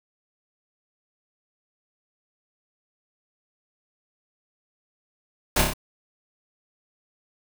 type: noise with echo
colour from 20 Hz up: pink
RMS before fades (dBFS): -20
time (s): 5.56-5.62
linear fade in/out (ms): 5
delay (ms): 29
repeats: 4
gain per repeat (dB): -3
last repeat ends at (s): 5.736
effects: none